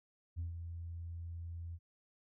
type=tone with ADSR envelope; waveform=sine; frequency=84.5 Hz; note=E2; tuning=43 cents sharp; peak=-34 dBFS; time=0.36-1.79 s; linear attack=31 ms; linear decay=130 ms; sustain=-7 dB; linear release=49 ms; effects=tanh soft clip ceiling -34 dBFS